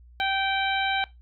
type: harmonic tone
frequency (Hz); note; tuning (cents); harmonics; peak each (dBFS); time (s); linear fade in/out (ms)
778; G5; -13; 1 / 2 / 3 / 4 / 5; -26 / -29 / -31 / -32 / -33; 0.2-1.04; 0
effects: noise-tail reverb RT60 0.2 s tail -20 dB re dry + added 60 Hz sine -48 dBFS peak until 1.21 s